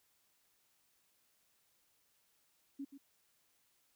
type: tone with echo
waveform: sine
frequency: 277.2 Hz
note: C#4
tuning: in tune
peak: -40 dBFS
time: 2.79-2.85 s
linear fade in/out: 10 ms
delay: 130 ms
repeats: 1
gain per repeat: -10 dB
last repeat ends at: 2.98 s
effects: white hiss -75 dBFS RMS until 3.95 s